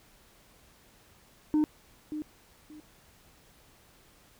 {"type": "tone with echo", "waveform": "sine", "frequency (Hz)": 304.4, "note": "D#4", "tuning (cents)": -38, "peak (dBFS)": -19, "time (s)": [1.54, 1.64], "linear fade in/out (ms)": 0, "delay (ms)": 580, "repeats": 2, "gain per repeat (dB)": -13, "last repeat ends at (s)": 2.8, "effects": ["tanh soft clip ceiling -21 dBFS", "pink hiss -60 dBFS RMS until 4.39 s"]}